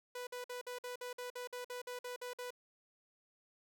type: tone bursts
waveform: sawtooth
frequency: 493.9 Hz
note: B4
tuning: in tune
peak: -38 dBFS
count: 14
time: 0.15-2.506 s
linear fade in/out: 5 ms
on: 120 ms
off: 52 ms
effects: none